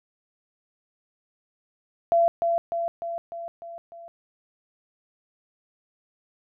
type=tone with echo; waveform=sine; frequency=678 Hz; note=E5; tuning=49 cents sharp; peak=-16 dBFS; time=2.12-2.28 s; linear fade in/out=0 ms; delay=300 ms; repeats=6; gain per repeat=-4 dB; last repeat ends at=4.08 s; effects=none